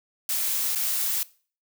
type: noise with dropouts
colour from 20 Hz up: blue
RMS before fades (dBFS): -26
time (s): 0.29-1.23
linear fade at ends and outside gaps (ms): 1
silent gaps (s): 0.75-0.757
effects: noise-tail reverb RT60 0.4 s tail -20 dB re dry